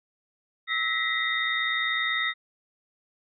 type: tone cluster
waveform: sine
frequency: 1304 / 1916 / 2036 / 3686 Hz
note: E6 / A#6 / C7 / A#7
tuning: -19 / +47 / -48 / -20 cents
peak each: -32 / -28 / -30 / -30 dBFS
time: 0.67-2.34 s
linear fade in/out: 50 ms
effects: none